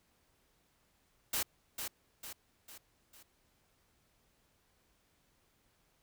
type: noise with echo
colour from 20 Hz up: white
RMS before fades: -34 dBFS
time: 1.33-1.43 s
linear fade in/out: 5 ms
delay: 450 ms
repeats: 4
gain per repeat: -6 dB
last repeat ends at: 3.23 s
effects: pink hiss -73 dBFS RMS until 6.02 s